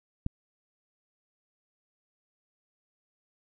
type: click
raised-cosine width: 5 ms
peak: -17 dBFS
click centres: 0.264 s
effects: none